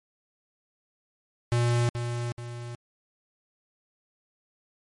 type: tone with echo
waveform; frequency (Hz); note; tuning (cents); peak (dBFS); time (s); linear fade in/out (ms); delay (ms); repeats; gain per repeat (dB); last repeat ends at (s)
square; 119.6; A#2; +45; -22; 1.52-1.89; 0; 430; 2; -7; 2.75
effects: MP3 48 kbps